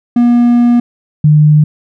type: tone pair in turn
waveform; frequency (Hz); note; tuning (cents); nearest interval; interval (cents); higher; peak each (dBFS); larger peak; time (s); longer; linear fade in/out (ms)
triangle / sine; 239.8 / 151.06; A#3 / D3; +49 / +49; minor sixth; 800; first; -3; neither; 0.16-0.8 / 1.24-1.64; first; 5
effects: none

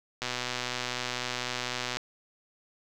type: click train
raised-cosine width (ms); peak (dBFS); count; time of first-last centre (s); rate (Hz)
0.2; -14; 218; 0.22-1.97; 124
effects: none

